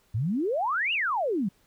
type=exponential two-way sweep; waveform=sine; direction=up then down; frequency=98 to 2921 to 175.2 Hz; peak=-24 dBFS; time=0.14-1.49 s; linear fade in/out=10 ms; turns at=0.93 s; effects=pink hiss -65 dBFS RMS until 1.66 s